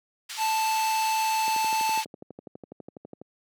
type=band-pass noise; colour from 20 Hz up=white; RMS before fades=-37 dBFS; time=0.29-2.05 s; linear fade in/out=10 ms; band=1700 to 5200 Hz; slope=12 dB/octave
type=tone; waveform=square; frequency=880 Hz; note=A5; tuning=in tune; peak=-24 dBFS; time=0.37-2.04 s; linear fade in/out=50 ms
type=click train; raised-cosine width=2 ms; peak=-26 dBFS; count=22; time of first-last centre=1.48-3.216 s; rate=12.1 Hz
effects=high-pass 200 Hz 12 dB/octave